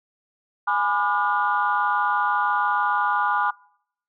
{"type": "chord", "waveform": "sine", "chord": "G# diminished seventh", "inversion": "none", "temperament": "just", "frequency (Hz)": [830.6, 996.7, 1196.1, 1435.3], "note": ["G#5", "B5", "D6", "F6"], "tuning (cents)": [0, 16, 31, 47], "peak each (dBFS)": -24, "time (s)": [0.67, 3.51], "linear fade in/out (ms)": 10, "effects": ["noise-tail reverb RT60 0.7 s tail -26 dB re dry", "tanh soft clip ceiling -10 dBFS"]}